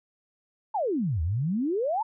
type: exponential two-way sweep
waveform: sine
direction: down then up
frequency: 931 to 75.3 to 931 Hz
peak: -24 dBFS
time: 0.74-2.03 s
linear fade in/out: 10 ms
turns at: 1.22 s
effects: none